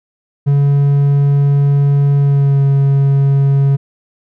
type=tone with pitch glide; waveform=triangle; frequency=141.5 to 138.59 Hz; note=C#3 to C#3; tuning=+36 to 0 cents; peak=-6 dBFS; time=0.46-3.77 s; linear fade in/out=20 ms; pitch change=-36 cents; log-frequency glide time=2.17-2.63 s; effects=none